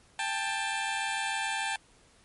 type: tone pair together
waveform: 15% pulse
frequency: 793.2 / 880 Hz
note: G5 / A5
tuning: +20 / 0 cents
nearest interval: major second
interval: 180 cents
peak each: -26 dBFS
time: 0.19-1.76 s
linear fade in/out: 2 ms
effects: pink hiss -61 dBFS RMS until 2.24 s + MP3 48 kbps